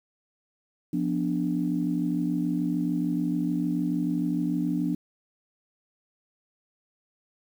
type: chord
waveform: sine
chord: B diminished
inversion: second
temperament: equal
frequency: 174.61 / 246.9 / 293.7 Hz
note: F3 / B3 / D4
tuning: 0 / 0 / 0 cents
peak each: -28 / -29 / -27 dBFS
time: 0.93-4.95 s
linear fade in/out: 5 ms
effects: tanh soft clip ceiling -14 dBFS + 9-bit